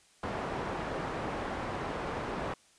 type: low-pass noise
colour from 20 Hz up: white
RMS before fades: -36 dBFS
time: 0.23-2.54 s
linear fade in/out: 5 ms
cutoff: 1000 Hz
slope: 12 dB/octave
effects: white hiss -63 dBFS RMS until 2.78 s + resampled to 22050 Hz